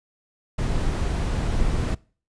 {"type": "noise", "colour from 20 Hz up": "brown", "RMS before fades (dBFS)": -23, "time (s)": [0.58, 1.95], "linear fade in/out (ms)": 10, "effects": ["noise-tail reverb RT60 0.4 s tail -23 dB re dry", "resampled to 22050 Hz"]}